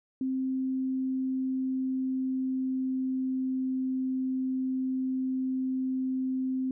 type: tone with pitch glide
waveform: sine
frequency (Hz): 262 to 260.2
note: C4 to C4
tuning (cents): +2 to -9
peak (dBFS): -27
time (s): 0.21-6.71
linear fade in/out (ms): 2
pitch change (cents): -11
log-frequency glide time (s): 0.46-3.77
effects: none